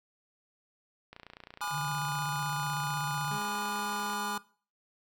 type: click train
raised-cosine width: 0.3 ms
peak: -30 dBFS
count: 89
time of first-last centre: 1.13-4.133 s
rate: 29.3 Hz
type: chord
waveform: square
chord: G# diminished seventh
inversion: none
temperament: just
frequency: 830.6 / 996.7 / 1196.1 / 1435.3 Hz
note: G#5 / B5 / D6 / F6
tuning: 0 / +16 / +31 / +47 cents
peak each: -38 / -40 / -39 / -38 dBFS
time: 1.61-4.38 s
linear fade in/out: 5 ms
type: tone with vibrato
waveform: sine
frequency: 146.83 Hz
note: D3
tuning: in tune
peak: -35 dBFS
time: 1.7-3.4 s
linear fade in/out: 50 ms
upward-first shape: triangle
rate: 16 Hz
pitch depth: 92 cents each way
type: tone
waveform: 30% pulse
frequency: 207.7 Hz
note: G#3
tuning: in tune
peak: -37 dBFS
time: 3.31-4.38 s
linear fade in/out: 2 ms
effects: noise-tail reverb RT60 0.4 s tail -20 dB re dry